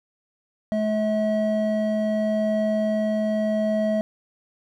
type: tone pair together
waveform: triangle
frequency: 214.6 / 643 Hz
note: A3 / E5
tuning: -43 / -43 cents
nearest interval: octave + perfect fifth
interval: 1900 cents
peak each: -21 dBFS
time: 0.72-4.01 s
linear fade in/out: 0 ms
effects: none